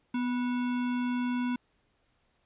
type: tone with sample-and-hold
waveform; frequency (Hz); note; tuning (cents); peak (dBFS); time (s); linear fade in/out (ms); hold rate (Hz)
sine; 246.9; B3; 0; -27; 0.14-1.56; 5; 1225
effects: pink hiss -72 dBFS RMS until 2.45 s + resampled to 8000 Hz